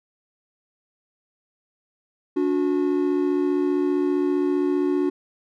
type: tone pair together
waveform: triangle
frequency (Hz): 288.3 / 363.5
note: D4 / F#4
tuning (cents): -32 / -31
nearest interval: major third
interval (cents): 401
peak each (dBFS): -20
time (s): 2.36-5.1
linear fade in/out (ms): 10
effects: none